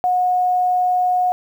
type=tone; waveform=sine; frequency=727 Hz; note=F#5; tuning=31 cents flat; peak=-14 dBFS; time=0.04-1.32 s; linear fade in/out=0 ms; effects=8-bit